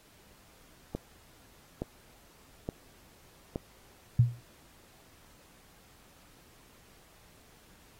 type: click train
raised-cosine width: 2 ms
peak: -19 dBFS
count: 4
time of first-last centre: 0.95-3.559 s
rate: 1.15 Hz
type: tone with exponential decay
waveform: sine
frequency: 119.9 Hz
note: A#2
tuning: 49 cents sharp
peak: -15 dBFS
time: 4.19-4.41 s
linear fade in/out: 5 ms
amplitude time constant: 46 ms
effects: pink hiss -60 dBFS RMS until 7.99 s + AAC 48 kbps